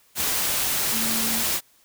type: tone in noise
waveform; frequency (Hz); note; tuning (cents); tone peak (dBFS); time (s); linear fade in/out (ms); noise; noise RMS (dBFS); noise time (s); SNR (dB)
sine; 225.2; A3; +40; -30; 0.92-1.44; 50; white; -24; 0.15-1.61; -9
effects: white hiss -59 dBFS RMS until 1.84 s